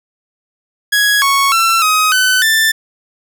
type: tone with pitch steps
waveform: sawtooth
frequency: 1666 / 1107 / 1345 / 1260 / 1511 / 1773 Hz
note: G#6 / C#6 / E6 / D#6 / F#6 / A6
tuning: +5 / -3 / +34 / +21 / +36 / +13 cents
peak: -6 dBFS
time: 0.92-2.72 s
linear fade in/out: 10 ms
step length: 300 ms
effects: none